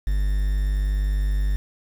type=tone with quantisation; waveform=triangle; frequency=49.7 Hz; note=G1; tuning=25 cents sharp; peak=-17 dBFS; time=0.07-1.56 s; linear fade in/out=0 ms; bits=7; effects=none